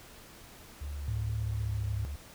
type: tone with vibrato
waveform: sine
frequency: 71.5 Hz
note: D2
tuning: 46 cents flat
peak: -35 dBFS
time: 0.81-2.16 s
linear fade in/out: 5 ms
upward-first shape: sine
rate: 2.3 Hz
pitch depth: 15 cents each way
type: tone with pitch glide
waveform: sine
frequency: 108.3 to 103.83 Hz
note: A2 to G#2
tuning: -27 to 0 cents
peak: -31 dBFS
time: 1.08-2.05 s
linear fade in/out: 0 ms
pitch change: -73 cents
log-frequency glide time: 1.37-1.91 s
effects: pink hiss -52 dBFS RMS until 2.34 s

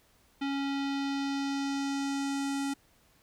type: tone with low-pass filter sweep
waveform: square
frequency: 277.2 Hz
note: C#4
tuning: in tune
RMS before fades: -32 dBFS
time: 0.41-2.74 s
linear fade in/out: 10 ms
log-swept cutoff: 3400 to 8900 Hz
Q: 1.6
effects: pink hiss -65 dBFS RMS until 3.22 s

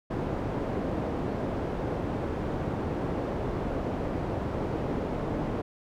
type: low-pass noise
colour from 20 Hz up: white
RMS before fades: -31 dBFS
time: 0.1-5.62 s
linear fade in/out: 10 ms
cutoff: 480 Hz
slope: 12 dB/octave
effects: none

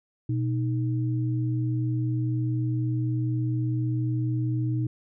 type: tone pair together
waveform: sine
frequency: 122.04 / 311.1 Hz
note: B2 / D#4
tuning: -20 / 0 cents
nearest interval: octave + major third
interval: 1620 cents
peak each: -24 / -31 dBFS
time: 0.29-4.87 s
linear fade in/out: 5 ms
effects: none

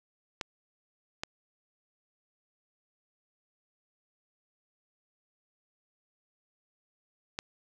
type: clicks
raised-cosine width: 0.2 ms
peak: -16 dBFS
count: 3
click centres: 0.412 / 1.235 / 7.389 s
effects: none

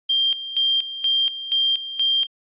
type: tone with tremolo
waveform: sine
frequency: 3182 Hz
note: G7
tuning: 25 cents sharp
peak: -16 dBFS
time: 0.09-2.27 s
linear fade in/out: 10 ms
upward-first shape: square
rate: 2.1 Hz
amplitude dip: 75%
effects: resampled to 8000 Hz

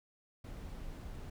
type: noise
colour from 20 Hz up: brown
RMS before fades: -45 dBFS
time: 0.44-1.3 s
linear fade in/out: 5 ms
effects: none

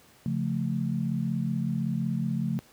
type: chord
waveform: sine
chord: Db augmented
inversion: none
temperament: equal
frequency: 138.59 / 174.61 / 220 Hz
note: Db3 / F3 / A3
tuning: 0 / 0 / 0 cents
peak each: -30 dBFS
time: 0.26-2.59 s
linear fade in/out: 0 ms
effects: pink hiss -57 dBFS RMS until 2.72 s + high-pass 80 Hz 12 dB/octave

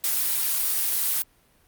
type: noise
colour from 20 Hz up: blue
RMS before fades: -24 dBFS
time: 0.04-1.22 s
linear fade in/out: 0 ms
effects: pink hiss -61 dBFS RMS until 1.67 s + Opus 48 kbps

